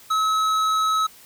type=tone with tanh clipping; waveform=sine; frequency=1288 Hz; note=E6; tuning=41 cents flat; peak=-20 dBFS; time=0.1-1.07 s; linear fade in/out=10 ms; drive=13 dB; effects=white hiss -48 dBFS RMS until 1.25 s